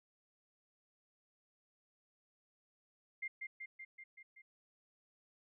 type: tone with echo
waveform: sine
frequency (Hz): 2100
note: C7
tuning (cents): +6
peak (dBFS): -38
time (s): 3.22-3.28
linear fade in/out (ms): 10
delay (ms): 190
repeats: 6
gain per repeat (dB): -3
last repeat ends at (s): 4.42
effects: none